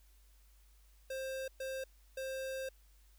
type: tone bursts at uneven times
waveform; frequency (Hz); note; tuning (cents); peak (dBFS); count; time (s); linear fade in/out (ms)
square; 529; C5; +19; -39; 3; 1.1-1.48 / 1.6-1.84 / 2.17-2.69; 5
effects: added 50 Hz sine -61 dBFS peak until 3.18 s + white hiss -71 dBFS RMS until 3.18 s